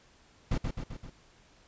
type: noise with echo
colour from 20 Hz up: brown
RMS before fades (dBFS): -28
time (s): 0.51-0.58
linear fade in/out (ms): 5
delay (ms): 130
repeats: 4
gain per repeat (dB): -4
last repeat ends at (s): 1.1
effects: pink hiss -61 dBFS RMS until 1.67 s + resampled to 16000 Hz